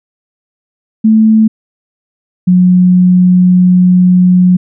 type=tone pair in turn; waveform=sine; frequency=219.2 / 181.21 Hz; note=A3 / F#3; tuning=-6 / -36 cents; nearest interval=minor third; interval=330 cents; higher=first; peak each=-3 dBFS; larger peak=neither; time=1.04-1.48 / 2.47-4.57 s; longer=second; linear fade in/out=10 ms; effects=none